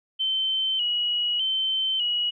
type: tone with vibrato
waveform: sine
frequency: 2999 Hz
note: F#7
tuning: 23 cents sharp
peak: -22 dBFS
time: 0.19-2.31 s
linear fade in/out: 20 ms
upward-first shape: square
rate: 0.83 Hz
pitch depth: 51 cents each way
effects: none